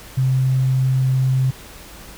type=tone; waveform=sine; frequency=130.81 Hz; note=C3; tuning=in tune; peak=-14 dBFS; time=0.17-1.51 s; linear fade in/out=10 ms; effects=added 50 Hz sine -46 dBFS peak until 2.17 s + pink hiss -40 dBFS RMS until 2.17 s